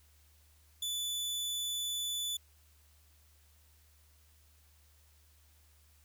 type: tone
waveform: sawtooth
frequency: 3480 Hz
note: A7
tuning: 20 cents flat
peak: -31 dBFS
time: 0.82-2.37 s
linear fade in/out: 5 ms
effects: added 75 Hz sine -63 dBFS peak until 6.04 s + white hiss -68 dBFS RMS until 6.04 s